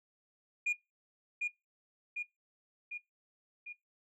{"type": "tone with echo", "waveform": "sine", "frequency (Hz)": 2432, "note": "D#7", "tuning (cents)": -40, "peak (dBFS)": -26, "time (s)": [0.66, 0.73], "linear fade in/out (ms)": 10, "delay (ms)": 750, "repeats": 4, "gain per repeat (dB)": -4, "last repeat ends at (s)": 3.73, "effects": ["noise-tail reverb RT60 0.2 s tail -19 dB re dry", "tanh soft clip ceiling -28 dBFS"]}